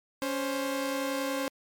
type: tone pair together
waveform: sawtooth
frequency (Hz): 278.5 / 526.4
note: C#4 / C5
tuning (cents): +8 / +10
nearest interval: major seventh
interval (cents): 1102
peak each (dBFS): -28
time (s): 0.22-1.48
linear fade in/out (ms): 0
effects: MP3 96 kbps